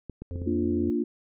clicks, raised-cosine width 3 ms, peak -24 dBFS, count 4, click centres 0.097 / 0.22 / 0.358 / 0.418 s
harmonic tone, 87.1 Hz, F2, 4 cents flat, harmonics 1 / 3 / 5 / 6, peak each -32 / -42 / -46 / -48 dBFS, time 0.31-0.9 s, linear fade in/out 0 ms
sine chord, Bb major, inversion none, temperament equal, 233.1 / 293.7 / 349.2 Hz, Bb3 / D4 / F4, 0 / 0 / 0 cents, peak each -28 dBFS, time 0.46-1.04 s, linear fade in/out 10 ms
effects none

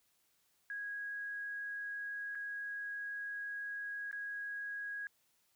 sine tone with dropouts, 1651 Hz, G#6, 11 cents flat, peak -39 dBFS, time 0.7-5.07 s, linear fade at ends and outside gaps 1 ms, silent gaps 2.35-2.354 / 4.113-4.128 s, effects white hiss -75 dBFS RMS until 5.55 s

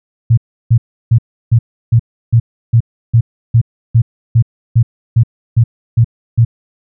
sine tone bursts, 115.8 Hz, A#2, 11 cents flat, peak -4 dBFS, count 16, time 0.3-6.45 s, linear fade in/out 10 ms, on 75 ms, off 330 ms, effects none

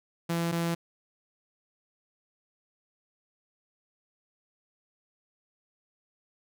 sawtooth tone pair in turn, 168.7 / 168.7 Hz, E3 / E3, +40 / +40 cents, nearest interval unison, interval 0 cents, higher neither, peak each -23 dBFS, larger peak neither, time 0.29-0.52 / 0.52-0.75 s, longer neither, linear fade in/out 10 ms, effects none

